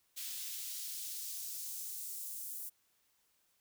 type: noise with high-pass filter sweep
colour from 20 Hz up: white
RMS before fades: -43 dBFS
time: 0.16-2.7 s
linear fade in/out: 20 ms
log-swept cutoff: 3000 to 9800 Hz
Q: 0.91
effects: white hiss -75 dBFS RMS until 3.6 s